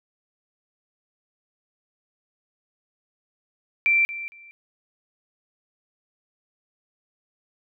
sine tone with echo, 2349 Hz, D7, in tune, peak -16 dBFS, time 3.86-4.05 s, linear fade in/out 0 ms, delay 230 ms, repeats 2, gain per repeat -14 dB, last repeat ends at 4.51 s, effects none

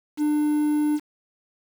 triangle tone with quantisation, 299.1 Hz, D4, 32 cents sharp, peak -17 dBFS, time 0.17-1 s, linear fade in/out 50 ms, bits 7, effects none

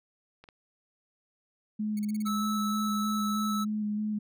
clicks, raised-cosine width 0.3 ms, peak -34 dBFS, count 2, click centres 0.44 / 0.488 s
sine tone with vibrato, 211.1 Hz, G#3, 29 cents sharp, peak -28 dBFS, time 1.79-4.19 s, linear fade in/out 10 ms, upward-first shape square, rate 3.2 Hz, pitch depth 15 cents each way
5% pulse tone bursts, 2217 Hz, C#7, in tune, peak -34 dBFS, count 6, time 1.97-2.281 s, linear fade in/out 2 ms, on 21 ms, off 37 ms
square tone, 1306 Hz, E6, 17 cents flat, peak -32 dBFS, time 2.25-3.65 s, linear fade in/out 20 ms
effects none

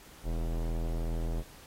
square tone with low-pass filter, 41.2 Hz, E1, in tune, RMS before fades -32 dBFS, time 0.23-1.44 s, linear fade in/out 50 ms, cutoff 580 Hz, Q 1.1, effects pink hiss -54 dBFS RMS until 1.66 s + AAC 48 kbps

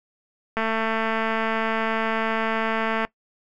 click train, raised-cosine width 0.5 ms, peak -10 dBFS, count 554, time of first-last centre 0.57-3.05 s, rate 223 Hz, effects noise-tail reverb RT60 0.1 s tail -20 dB re dry

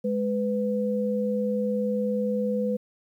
sine tone pair together, 208.6 / 498.6 Hz, G#3 / B4, +8 / +16 cents, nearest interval octave + minor third, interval 1508 cents, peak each -26 dBFS, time 0.04-2.77 s, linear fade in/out 10 ms, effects 10-bit

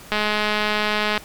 click train, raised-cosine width 0.3 ms, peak -5 dBFS, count 224, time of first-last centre 0.12-1.177 s, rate 211 Hz, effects pink hiss -42 dBFS RMS until 1.24 s + MP3 96 kbps

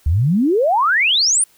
sine exponential sweep, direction up, 69.3 to 9956 Hz, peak -12 dBFS, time 0.06-1.44 s, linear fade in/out 5 ms, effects white hiss -54 dBFS RMS until 1.57 s

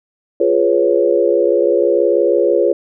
sine chord, C# dominant seventh, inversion first, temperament equal, 349.2 / 415.3 / 493.9 / 554.4 Hz, E#4 / G#4 / B4 / C#5, 0 / 0 / 0 / 0 cents, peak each -16 dBFS, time 0.4-2.73 s, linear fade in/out 5 ms, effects none

